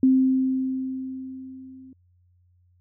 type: tone with level ramp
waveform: sine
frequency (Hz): 261.6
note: C4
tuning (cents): 0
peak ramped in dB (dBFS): -13 to -43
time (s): 0.03-1.93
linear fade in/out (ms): 2
effects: added 89 Hz sine -58 dBFS peak until 2.8 s